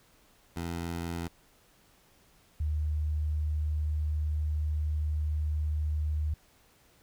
15% pulse / sine tone pair in turn, 84.9 / 76.08 Hz, F2 / D#2, -48 / -38 cents, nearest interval major second, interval 190 cents, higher first, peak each -27 dBFS, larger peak neither, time 0.56-1.28 / 2.6-6.34 s, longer second, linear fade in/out 5 ms, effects pink hiss -63 dBFS RMS until 7.02 s

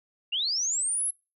sine linear sweep, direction up, 2704 to 11175 Hz, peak -25 dBFS, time 0.32-1.11 s, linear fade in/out 10 ms, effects noise-tail reverb RT60 0.3 s tail -26 dB re dry

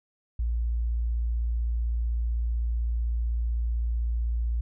sine tone, 57.9 Hz, A#1, 11 cents flat, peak -24 dBFS, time 0.39-4.61 s, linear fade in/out 5 ms, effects none

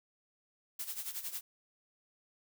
blue noise with tremolo, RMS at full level -38 dBFS, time 0.79-1.41 s, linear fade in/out 5 ms, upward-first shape sine, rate 11 Hz, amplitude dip 75%, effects none

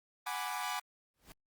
sawtooth chord, G# half-diminished seventh, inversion third, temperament equal, 740 / 830.6 / 987.8 / 1174.7 Hz, F#5 / G#5 / B5 / D6, 0 / 0 / 0 / 0 cents, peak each -37 dBFS, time 0.26-0.8 s, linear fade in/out 10 ms
pink noise with exponential growth, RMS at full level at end -49 dBFS, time 1.14-1.32 s, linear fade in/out 1 ms, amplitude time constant 39 ms
effects Opus 32 kbps

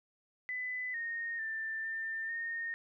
sine tone with pitch steps, 2003 / 1851 / 1780 / 1795 / 1841 Hz, B6 / A#6 / A6 / A6 / A#6, +24 / -13 / +20 / +34 / -22 cents, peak -35 dBFS, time 0.49-2.74 s, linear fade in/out 0 ms, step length 450 ms, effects none

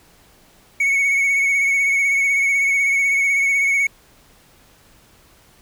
triangle tone with vibrato, 2219 Hz, C#7, 1 cent sharp, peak -13 dBFS, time 0.8-3.87 s, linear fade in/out 5 ms, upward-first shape triangle, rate 16 Hz, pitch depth 36 cents each way, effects pink hiss -52 dBFS RMS until 5.61 s

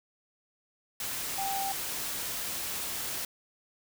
sine tone in noise, 784 Hz, G5, in tune, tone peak -31 dBFS, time 1.38-1.72 s, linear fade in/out 2 ms, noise white, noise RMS -35 dBFS, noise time 1-3.25 s, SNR +1 dB, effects none

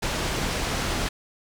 pink low-pass noise, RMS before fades -27 dBFS, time 0.02-1.09 s, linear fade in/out 10 ms, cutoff 7300 Hz, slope 12 dB/octave, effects none

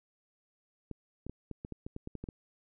clicks, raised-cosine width 3 ms, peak -27 dBFS, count 12, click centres 0.913 / 1.266 / 1.296 / 1.513 / 1.649 / 1.723 / 1.865 / 1.964 / 2.074 / 2.153 / 2.24 / 2.288 s, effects none

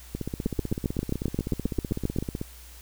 two click trains, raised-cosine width 3 ms, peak -12 / -17 dBFS, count 14 / 37, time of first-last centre 0.46-2.186 / 0.15-2.414 s, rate 7.53 / 15.9 Hz, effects added 60 Hz sine -46 dBFS peak until 2.81 s + white hiss -50 dBFS RMS until 2.81 s

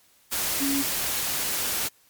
sine tone in noise, 277.2 Hz, C#4, in tune, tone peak -24 dBFS, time 0.6-0.83 s, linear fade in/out 20 ms, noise white, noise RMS -27 dBFS, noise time 0.31-1.89 s, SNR 0 dB, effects white hiss -60 dBFS RMS until 2.09 s + MP3 96 kbps

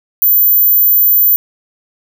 sine tone, 14260 Hz, A9, 22 cents sharp, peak -6 dBFS, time 0.22-1.36 s, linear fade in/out 0 ms, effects none

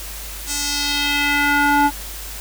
square tone with band-pass filter sweep, 288.1 Hz, D4, 33 cents flat, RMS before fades -18 dBFS, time 0.46-1.91 s, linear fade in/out 50 ms, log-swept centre 8000 to 890 Hz, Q 1.7, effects added 50 Hz sine -33 dBFS peak until 2.4 s + white hiss -33 dBFS RMS until 2.4 s

